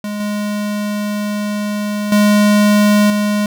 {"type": "tone with level steps", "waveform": "square", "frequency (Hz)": 207.7, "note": "G#3", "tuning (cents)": 0, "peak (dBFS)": [-21, -18, -9, -14], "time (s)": [0.04, 3.46], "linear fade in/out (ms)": 2, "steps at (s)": [0.2, 2.12, 3.1], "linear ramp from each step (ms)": 2, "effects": []}